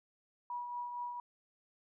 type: tone with tremolo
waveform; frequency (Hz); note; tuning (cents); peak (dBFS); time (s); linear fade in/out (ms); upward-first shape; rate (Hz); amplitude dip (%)
sine; 969; B5; -33; -36; 0.5-1.2; 2; triangle; 4.3; 45
effects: none